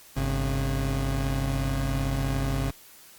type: tone pair together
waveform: 30% pulse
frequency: 50.83 / 135.7 Hz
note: G#1 / C#3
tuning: -37 / -36 cents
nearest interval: octave + perfect fourth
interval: 1701 cents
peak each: -25 dBFS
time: 0.16-2.71 s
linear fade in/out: 10 ms
effects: white hiss -51 dBFS RMS until 3.18 s + Opus 48 kbps